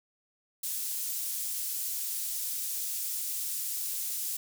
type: high-pass noise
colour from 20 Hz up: pink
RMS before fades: -34 dBFS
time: 0.63-4.37 s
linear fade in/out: 5 ms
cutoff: 8600 Hz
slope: 12 dB/octave
effects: none